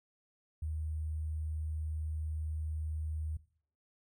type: tone with sample-and-hold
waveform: sine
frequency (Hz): 77.78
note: D#2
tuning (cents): 0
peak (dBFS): -34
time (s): 0.62-3.37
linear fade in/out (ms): 5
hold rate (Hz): 8820
effects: noise-tail reverb RT60 0.5 s tail -18 dB re dry